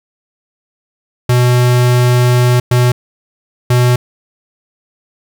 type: tone bursts at uneven times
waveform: square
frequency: 123.47 Hz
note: B2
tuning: in tune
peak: -8 dBFS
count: 3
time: 1.29-2.6 / 2.71-2.92 / 3.7-3.96 s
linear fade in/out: 5 ms
effects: 8-bit